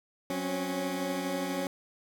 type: tone cluster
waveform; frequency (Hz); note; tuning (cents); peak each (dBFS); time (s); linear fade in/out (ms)
20% pulse; 183.5 / 264.7 / 277.1; F#3 / C4 / C#4; -14 / +20 / -1; -31 / -34 / -28; 0.3-1.67; 2
effects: none